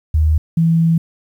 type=tone pair in turn; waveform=sine; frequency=77.78 / 164.81 Hz; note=D#2 / E3; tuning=0 / 0 cents; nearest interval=octave + minor second; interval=1300 cents; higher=second; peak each=-10 dBFS; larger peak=neither; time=0.14-0.38 / 0.57-0.98 s; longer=second; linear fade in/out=5 ms; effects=8-bit